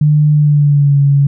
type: tone with pitch glide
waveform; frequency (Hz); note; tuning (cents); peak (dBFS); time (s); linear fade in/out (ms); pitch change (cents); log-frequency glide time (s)
sine; 150 to 140.77; D3 to C#3; +37 to +27; -6; 0.01-1.27; 5; -110; 0.33-0.99
effects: none

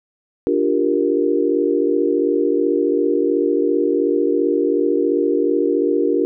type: chord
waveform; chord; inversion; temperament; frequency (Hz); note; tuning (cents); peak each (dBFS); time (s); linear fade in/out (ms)
sine; G minor seventh; second; equal; 293.7 / 349.2 / 392 / 466.2; D4 / F4 / G4 / Bb4; 0 / 0 / 0 / 0; -20; 0.47-6.25; 0
effects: none

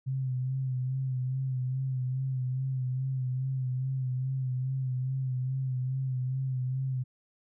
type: tone with vibrato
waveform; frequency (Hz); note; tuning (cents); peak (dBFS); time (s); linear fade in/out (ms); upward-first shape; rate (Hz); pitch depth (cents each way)
sine; 130; C3; -11; -28; 0.06-7.04; 20; sine; 2.4; 44
effects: none

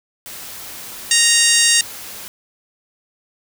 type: noise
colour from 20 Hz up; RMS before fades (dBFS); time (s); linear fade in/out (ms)
white; -33; 0.26-2.28; 0
type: harmonic tone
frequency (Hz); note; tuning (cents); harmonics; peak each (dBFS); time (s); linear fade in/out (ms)
932.3; A#5; 0; 2 / 3 / 4 / 5 / 6 / 7 / 8 / 9 / 10; -20 / -20 / -20 / -20 / -20 / -20 / -20 / -20 / -20; 1.11-1.81; 2
effects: none

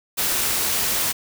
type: noise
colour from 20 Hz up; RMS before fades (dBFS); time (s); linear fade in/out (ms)
white; -22; 0.17-1.13; 20
effects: none

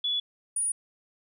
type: tone pair in turn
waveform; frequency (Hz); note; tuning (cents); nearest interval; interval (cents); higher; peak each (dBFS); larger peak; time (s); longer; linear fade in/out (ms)
sine; 3418 / 9609; G#7 / D9; +49 / +39; octave + tritone; 1790; second; -25; neither; 0.04-0.2 / 0.56-0.72; neither; 5
effects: none

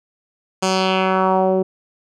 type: tone with low-pass filter sweep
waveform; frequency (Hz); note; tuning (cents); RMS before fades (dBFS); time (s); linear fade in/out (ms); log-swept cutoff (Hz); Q
10% pulse; 188.5; F#3; +32; -17; 0.62-1.63; 10; 7500 to 400; 2
effects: none

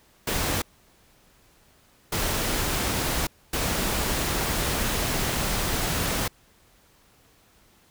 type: noise bursts at uneven times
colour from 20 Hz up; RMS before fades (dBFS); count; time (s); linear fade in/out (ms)
pink; -26; 3; 0.27-0.62 / 2.12-3.27 / 3.53-6.28; 5
effects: pink hiss -59 dBFS RMS until 7.9 s

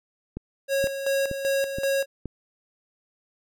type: click train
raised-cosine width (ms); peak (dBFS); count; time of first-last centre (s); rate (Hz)
3; -19; 5; 0.37-2.257; 2.12
type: tone with tremolo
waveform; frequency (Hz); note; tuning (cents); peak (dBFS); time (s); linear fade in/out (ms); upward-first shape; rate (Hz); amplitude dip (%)
square; 548; C#5; -20; -22; 0.68-2.06; 50; square; 2.6; 60
effects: none

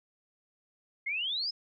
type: exponential sweep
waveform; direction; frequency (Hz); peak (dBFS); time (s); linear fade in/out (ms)
sine; up; 2085 to 5210; -30; 1.06-1.51; 10
effects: none

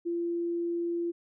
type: tone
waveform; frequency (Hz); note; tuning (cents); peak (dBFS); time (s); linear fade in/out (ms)
sine; 342.2; F4; -35; -28; 0.05-1.12; 20
effects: none

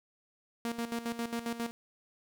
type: tone with tremolo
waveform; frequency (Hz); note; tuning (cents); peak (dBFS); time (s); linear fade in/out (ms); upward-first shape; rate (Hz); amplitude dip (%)
sawtooth; 233.5; A#3; +3; -28; 0.65-1.71; 0; square; 7.4; 70
effects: none

